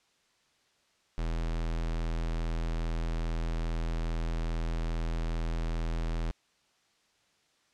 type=tone; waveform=square; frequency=41.2 Hz; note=E1; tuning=in tune; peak=-30 dBFS; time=1.18-6.31 s; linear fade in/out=0 ms; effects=white hiss -69 dBFS RMS until 7.73 s + low-pass 6000 Hz 12 dB/octave